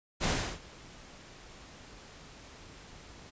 pink noise with ADSR envelope, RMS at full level -28 dBFS, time 0.2-3.31 s, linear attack 43 ms, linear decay 340 ms, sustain -23 dB, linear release 23 ms, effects resampled to 16000 Hz

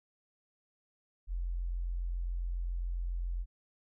sine tone, 43.65 Hz, F1, in tune, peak -32 dBFS, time 1.27-3.46 s, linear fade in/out 50 ms, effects none

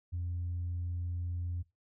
sine tone, 87.31 Hz, F2, in tune, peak -32 dBFS, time 0.12-1.63 s, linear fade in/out 20 ms, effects noise-tail reverb RT60 0.2 s tail -18 dB re dry + tanh soft clip ceiling -30 dBFS

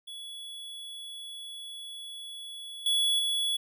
square tone with level steps, 3388 Hz, G#7, 34 cents sharp, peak -40 / -24 / -27 dBFS, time 0.07-3.57 s, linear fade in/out 10 ms, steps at 2.86 / 3.19 s, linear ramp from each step 2 ms, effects none

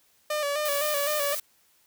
sawtooth tone with vibrato, 587 Hz, D5, 1 cent flat, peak -22 dBFS, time 0.3-1.35 s, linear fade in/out 5 ms, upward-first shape square, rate 3.9 Hz, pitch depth 48 cents each way
blue noise, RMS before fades -32 dBFS, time 0.65-1.4 s, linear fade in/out 5 ms
effects white hiss -64 dBFS RMS until 1.86 s

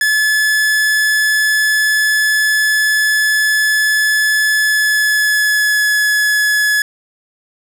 45% pulse tone with pitch glide, 1721 to 1703.2 Hz, A6 to G#6, -39 to +43 cents, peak -11 dBFS, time 0.01-6.82 s, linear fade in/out 2 ms, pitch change -18 cents, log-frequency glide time 4.54-5.89 s, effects none

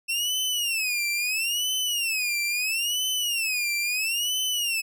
sawtooth tone with vibrato, 2676 Hz, E7, 25 cents sharp, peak -21 dBFS, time 0.08-4.82 s, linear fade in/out 20 ms, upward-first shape sine, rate 0.75 Hz, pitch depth 220 cents each way, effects none

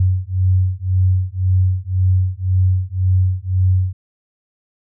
sine beating tone pair, 91.9 / 93.8 Hz, F#2 / F#2, -11 / +24 cents, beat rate 1.9 Hz, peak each -16 / -16 dBFS, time 0-3.93 s, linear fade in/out 5 ms, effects none

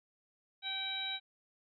harmonic tone, 774 Hz, G5, 22 cents flat, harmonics 1 / 2 / 3 / 4 / 5, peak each -47 / -46 / -43 / -47 / -37 dBFS, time 0.62-1.2 s, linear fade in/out 50 ms, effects none

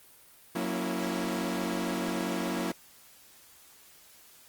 sawtooth chord, F# dominant seventh, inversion none, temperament equal with one note detuned, 182.45 / 233.1 / 277.2 / 329.6 Hz, F#3 / A#3 / C#4 / E4, -24 / 0 / 0 / 0 cents, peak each -31 / -31 / -33 / -31 dBFS, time 0.55-2.72 s, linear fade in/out 5 ms, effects white hiss -56 dBFS RMS until 4.48 s + Opus 32 kbps

